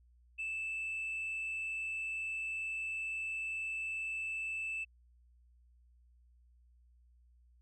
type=tone with frequency modulation; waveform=sine; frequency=2637 Hz; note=E7; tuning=in tune; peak=-34 dBFS; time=0.38-4.85 s; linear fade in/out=20 ms; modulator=82.2 Hz; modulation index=0.33; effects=tanh soft clip ceiling -34 dBFS + added 60 Hz sine -62 dBFS peak until 7.61 s